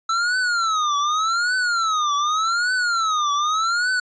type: tone with vibrato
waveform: square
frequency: 1318.5 Hz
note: E6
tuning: in tune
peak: -19 dBFS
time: 0.09-4 s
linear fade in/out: 5 ms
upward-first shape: triangle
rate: 0.85 Hz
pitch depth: 250 cents each way
effects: resampled to 16000 Hz